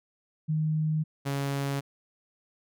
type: tone pair in turn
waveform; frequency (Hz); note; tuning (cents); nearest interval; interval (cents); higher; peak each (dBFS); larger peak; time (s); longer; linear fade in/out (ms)
sine / sawtooth; 155.56 / 139.35; D#3 / C#3; 0 / +9; major second; 191; first; -24; neither; 0.48-1.04 / 1.25-1.81; neither; 20
effects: none

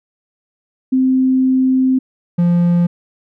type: tone pair in turn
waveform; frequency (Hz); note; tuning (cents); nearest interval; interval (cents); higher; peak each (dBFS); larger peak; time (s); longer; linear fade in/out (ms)
sine / triangle; 260.1 / 173.6; C4 / F3; -10 / -10; perfect fifth; 700; first; -10 / -8; second; 0.92-1.99 / 2.38-2.87; first; 10
effects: none

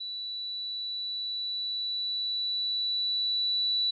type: tone with level ramp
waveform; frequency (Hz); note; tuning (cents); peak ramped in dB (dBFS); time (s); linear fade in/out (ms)
sine; 3951; B7; 0; -34 to -24; 0-3.91; 10
effects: none

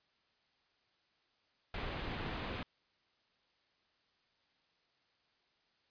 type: low-pass noise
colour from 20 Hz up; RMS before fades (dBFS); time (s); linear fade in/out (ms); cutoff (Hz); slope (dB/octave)
pink; -41; 1.74-2.63; 2; 3700; 24
effects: white hiss -75 dBFS RMS until 5.9 s + resampled to 11025 Hz

